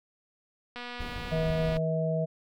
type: click train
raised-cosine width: 0.3 ms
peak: -24 dBFS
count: 246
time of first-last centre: 0.76-1.768 s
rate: 243 Hz
type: noise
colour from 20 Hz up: brown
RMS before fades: -37 dBFS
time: 0.99-1.79 s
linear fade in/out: 20 ms
type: harmonic tone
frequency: 160.5 Hz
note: E3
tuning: 46 cents flat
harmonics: 1 / 3 / 4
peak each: -28 / -34 / -30 dBFS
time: 1.31-2.26 s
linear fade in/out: 20 ms
effects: none